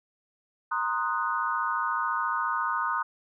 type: chord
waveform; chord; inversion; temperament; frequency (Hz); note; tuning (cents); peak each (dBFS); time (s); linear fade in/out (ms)
sine; C half-diminished seventh; third; equal; 932.3 / 1046.5 / 1244.5 / 1480; Bb5 / C6 / Eb6 / Gb6; 0 / 0 / 0 / 0; -32 / -32 / -29 / -32; 0.71-3.03; 10
effects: none